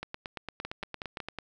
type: two click trains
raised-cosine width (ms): 0.3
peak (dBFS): -20 / -20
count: 12 / 5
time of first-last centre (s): 0.03-1.286 / 0.65-1.387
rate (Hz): 8.76 / 5.43
effects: none